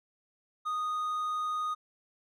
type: tone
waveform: triangle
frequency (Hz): 1239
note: D#6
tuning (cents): -8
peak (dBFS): -28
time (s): 0.65-1.75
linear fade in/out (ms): 20
effects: none